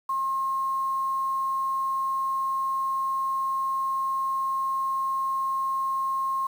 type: tone with quantisation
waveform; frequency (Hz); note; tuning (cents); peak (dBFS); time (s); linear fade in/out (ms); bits
sine; 1071; C6; +40; -24; 0.09-6.47; 5; 8
effects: none